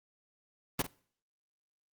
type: noise with echo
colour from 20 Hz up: pink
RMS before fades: -29 dBFS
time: 0.79-0.82 s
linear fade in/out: 5 ms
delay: 48 ms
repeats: 1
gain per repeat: -12 dB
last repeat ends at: 0.868 s
effects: noise-tail reverb RT60 0.5 s tail -22 dB re dry + Opus 24 kbps